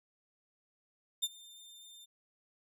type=tone with ADSR envelope; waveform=sawtooth; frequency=3604 Hz; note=A7; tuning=41 cents sharp; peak=-25 dBFS; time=1.22-2.06 s; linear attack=17 ms; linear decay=39 ms; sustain=-24 dB; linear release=20 ms; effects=none